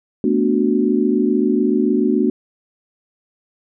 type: chord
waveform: sine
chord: B minor seventh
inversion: third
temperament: equal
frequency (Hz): 220 / 246.9 / 293.7 / 370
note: A3 / B3 / D4 / F#4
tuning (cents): 0 / 0 / 0 / 0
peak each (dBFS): -19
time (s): 0.24-2.3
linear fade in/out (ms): 2
effects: none